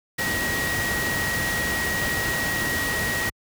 sine tone in noise, 1900 Hz, A#6, 33 cents sharp, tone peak -25 dBFS, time 0.18-3.3 s, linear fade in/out 10 ms, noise pink, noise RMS -27 dBFS, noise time 0.18-3.3 s, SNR -1 dB, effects high-pass 60 Hz 12 dB/octave

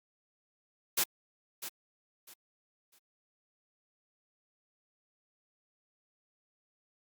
white noise with echo, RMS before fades -28 dBFS, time 0.97-1.04 s, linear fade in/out 10 ms, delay 650 ms, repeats 3, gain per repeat -12 dB, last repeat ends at 2.99 s, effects high-pass 200 Hz 12 dB/octave + Opus 48 kbps

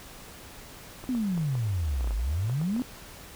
clicks, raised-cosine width 1 ms, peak -27 dBFS, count 12, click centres 1.04 / 1.15 / 1.377 / 1.553 / 2.009 / 2.044 / 2.074 / 2.108 / 2.497 / 2.615 / 2.764 / 2.796 s
sine exponential two-way sweep, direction down then up, 264.2 to 49.88 to 264.2 Hz, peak -25 dBFS, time 1.09-2.82 s, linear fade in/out 0 ms, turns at 2.15 s
effects pink hiss -46 dBFS RMS until 3.35 s

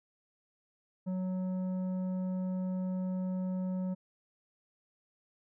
sine tone with tanh clipping, 185 Hz, F#3, in tune, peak -33 dBFS, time 1.06-3.95 s, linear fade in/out 20 ms, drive 9 dB, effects none

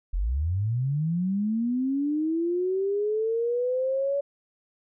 sine linear sweep, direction up, 38.89 to 569 Hz, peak -23 dBFS, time 0.13-4.21 s, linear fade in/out 10 ms, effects none

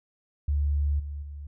sine tone with level steps, 72.4 Hz, D2, 24 cents flat, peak -22 / -32 / -36 dBFS, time 0.48-1.47 s, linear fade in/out 5 ms, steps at 0.99 / 1.22 s, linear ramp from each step 10 ms, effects none

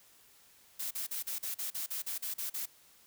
blue noise bursts, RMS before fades -37 dBFS, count 12, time 0.79-2.659 s, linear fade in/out 10 ms, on 120 ms, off 39 ms, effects white hiss -62 dBFS RMS until 3.06 s

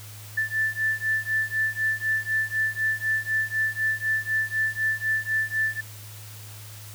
sine beating tone pair, 1760 / 1764 Hz, A6 / A6, 0 / +4 cents, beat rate 4 Hz, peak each -26 dBFS, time 0.37-5.81 s, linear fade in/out 10 ms, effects added 105 Hz sine -41 dBFS peak until 6.94 s + white hiss -45 dBFS RMS until 6.94 s

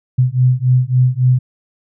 sine beating tone pair, 125.1 / 128.7 Hz, B2 / C3, +23 / -28 cents, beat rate 3.6 Hz, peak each -13 dBFS, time 0.18-1.39 s, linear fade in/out 10 ms, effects none

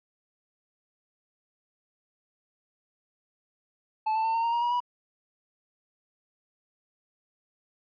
triangle tone with pitch steps, 871 / 885.2 / 899.6 / 914.3 / 929.2 / 944.4 / 959.8 / 975.4 Hz, A5 / A5 / A5 / A#5 / A#5 / A#5 / B5 / B5, -18 / +10 / +38 / -34 / -6 / +22 / -50 / -22 cents, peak -22 dBFS, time 4.06-4.804 s, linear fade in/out 10 ms, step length 93 ms, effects resampled to 11025 Hz

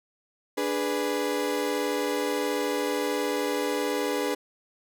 35% pulse chord, G# diminished, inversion second, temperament equal, 293.7 / 415.3 / 493.9 Hz, D4 / G#4 / B4, 0 / 0 / 0 cents, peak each -29 / -28 / -28 dBFS, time 0.57-4.35 s, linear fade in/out 10 ms, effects none

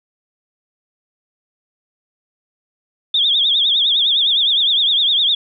sine tone with vibrato, 3474 Hz, A7, 23 cents flat, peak -12 dBFS, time 3.14-5.35 s, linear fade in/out 5 ms, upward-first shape triangle, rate 9.8 Hz, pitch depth 160 cents each way, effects none

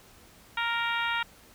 harmonic tone, 466.2 Hz, A#4, in tune, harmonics 2 / 3 / 4 / 5 / 6 / 7 / 8, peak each -32 / -31 / -34 / -35 / -37 / -39 / -40 dBFS, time 0.57-1.23 s, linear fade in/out 5 ms, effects pink hiss -55 dBFS RMS until 1.54 s

